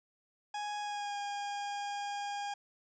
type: tone with pitch glide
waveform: 40% pulse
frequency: 830.6 to 813 Hz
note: G#5 to G#5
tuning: 0 to -37 cents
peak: -35 dBFS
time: 0.54-2.54 s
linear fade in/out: 5 ms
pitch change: -37 cents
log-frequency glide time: 0.8-1.18 s
effects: resampled to 16000 Hz + 11-bit